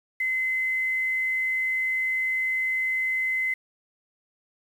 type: tone with quantisation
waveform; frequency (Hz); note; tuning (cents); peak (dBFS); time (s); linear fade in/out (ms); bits
sine; 2050; C7; -36; -23; 0.2-3.54; 5; 8
effects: none